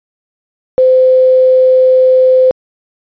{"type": "tone with quantisation", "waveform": "sine", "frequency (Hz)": 515, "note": "C5", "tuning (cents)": -28, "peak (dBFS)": -4, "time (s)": [0.78, 2.51], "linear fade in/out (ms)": 0, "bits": 5, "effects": ["resampled to 11025 Hz"]}